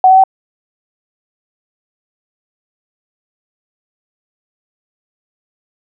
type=tone with pitch steps; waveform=sine; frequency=749 / 757.7 / 766.5 Hz; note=F#5 / F#5 / G5; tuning=+21 / +41 / -39 cents; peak=-3 dBFS; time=0.04-0.238 s; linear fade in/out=2 ms; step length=66 ms; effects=none